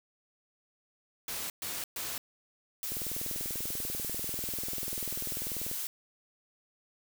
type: noise bursts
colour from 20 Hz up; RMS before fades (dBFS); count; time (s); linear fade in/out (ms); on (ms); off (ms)
white; -37; 3; 1.28-2.18; 2; 220; 120
type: noise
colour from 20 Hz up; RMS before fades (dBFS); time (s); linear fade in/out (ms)
blue; -36; 2.83-5.87; 0
type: click train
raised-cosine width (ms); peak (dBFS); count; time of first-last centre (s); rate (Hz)
2; -29; 58; 2.92-5.714; 20.4
effects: none